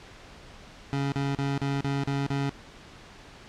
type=tone bursts; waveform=25% pulse; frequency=139.2 Hz; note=C#3; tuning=8 cents sharp; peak=-22 dBFS; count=7; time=0.93-2.494 s; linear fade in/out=0 ms; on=190 ms; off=39 ms; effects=pink hiss -48 dBFS RMS until 3.48 s + low-pass 5000 Hz 12 dB/octave